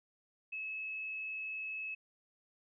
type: tone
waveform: sine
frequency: 2588 Hz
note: E7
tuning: 32 cents flat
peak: -38 dBFS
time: 0.52-1.95 s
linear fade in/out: 10 ms
effects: none